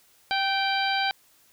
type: harmonic tone with a mistuned harmonic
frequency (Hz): 784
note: G5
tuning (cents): 0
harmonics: 1 / 2 / 3 / 4 / 5 / 6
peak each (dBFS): -26 / -29 / -31 / -32 / -33 / -34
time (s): 0.31-1.11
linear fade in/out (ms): 0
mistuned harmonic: 2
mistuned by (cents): -27
effects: white hiss -60 dBFS RMS until 1.52 s